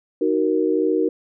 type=chord; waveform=sine; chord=D# minor; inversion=none; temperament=just; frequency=311.1 / 373.4 / 466.7 Hz; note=D#4 / F#4 / A#4; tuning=0 / +16 / +2 cents; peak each=-21 dBFS; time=0.21-1.09 s; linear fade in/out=5 ms; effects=none